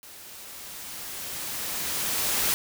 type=noise with level ramp; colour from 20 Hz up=white; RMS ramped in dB=-46 to -24 dBFS; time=0.03-2.54 s; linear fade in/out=0 ms; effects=none